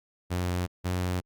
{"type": "tone pair in turn", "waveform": "sawtooth", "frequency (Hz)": [89.5, 90.33], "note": ["F2", "F#2"], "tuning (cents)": [43, -41], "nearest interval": "unison", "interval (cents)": 16, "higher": "second", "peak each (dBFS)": -23, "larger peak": "neither", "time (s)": [[0.3, 0.67], [0.84, 1.21]], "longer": "neither", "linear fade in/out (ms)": 20, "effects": ["Opus 48 kbps"]}